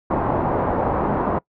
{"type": "low-pass noise", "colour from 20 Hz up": "white", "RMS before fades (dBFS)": -21, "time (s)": [0.1, 1.39], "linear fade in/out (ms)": 10, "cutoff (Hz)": 970, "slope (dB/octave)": 24, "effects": ["noise-tail reverb RT60 0.1 s tail -23 dB re dry"]}